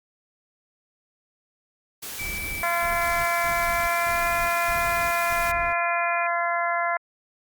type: noise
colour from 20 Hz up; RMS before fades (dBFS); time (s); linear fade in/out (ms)
white; -35; 2.02-5.52; 10
type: tone with pitch glide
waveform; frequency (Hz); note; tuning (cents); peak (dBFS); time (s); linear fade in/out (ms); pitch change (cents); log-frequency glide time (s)
sine; 2312 to 2420; D7 to D#7; -28 to -49; -30; 2.19-6.27; 5; +79; 3.69-4.32
type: noise bursts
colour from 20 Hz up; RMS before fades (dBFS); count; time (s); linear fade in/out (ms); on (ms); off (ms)
brown; -37; 6; 2.2-5.73; 5; 430; 190
type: harmonic tone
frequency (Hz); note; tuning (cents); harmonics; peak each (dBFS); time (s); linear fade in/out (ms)
343.2; F4; -30; 2 / 3 / 4 / 5 / 6; -26 / -28 / -29 / -30 / -31; 2.63-6.97; 2
effects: Opus 48 kbps